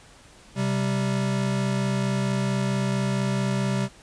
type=tone pair together; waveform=square; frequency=130.63 / 195.1 Hz; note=C3 / G3; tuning=-2 / -8 cents; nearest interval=perfect fifth; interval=694 cents; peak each=-26 dBFS; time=0.55-3.89 s; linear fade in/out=50 ms; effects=pink hiss -51 dBFS RMS until 4.02 s + resampled to 22050 Hz